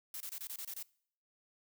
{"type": "noise bursts", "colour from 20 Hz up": "blue", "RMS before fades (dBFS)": -43, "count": 8, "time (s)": [0.14, 0.827], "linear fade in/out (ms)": 2, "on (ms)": 64, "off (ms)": 25, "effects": ["noise-tail reverb RT60 0.6 s tail -23 dB re dry"]}